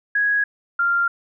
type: tone pair in turn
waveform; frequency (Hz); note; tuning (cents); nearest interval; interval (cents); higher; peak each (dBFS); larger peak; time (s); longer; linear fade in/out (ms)
sine; 1661.2 / 1390.9; G#6 / F6; 0 / -7; minor third; 307; first; -16; neither; 0.15-0.44 / 0.79-1.08; neither; 5
effects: none